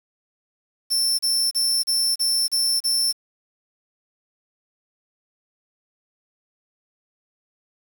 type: tone bursts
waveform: sawtooth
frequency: 5370 Hz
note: E8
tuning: 31 cents sharp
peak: -16 dBFS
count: 7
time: 0.9-3.128 s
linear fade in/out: 20 ms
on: 290 ms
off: 33 ms
effects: 7-bit